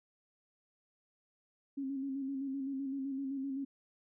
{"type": "tone with vibrato", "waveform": "sine", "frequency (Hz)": 271.7, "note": "C#4", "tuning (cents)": -35, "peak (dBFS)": -35, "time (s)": [1.77, 3.65], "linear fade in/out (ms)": 10, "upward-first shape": "square", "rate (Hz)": 7.8, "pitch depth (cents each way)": 36, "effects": []}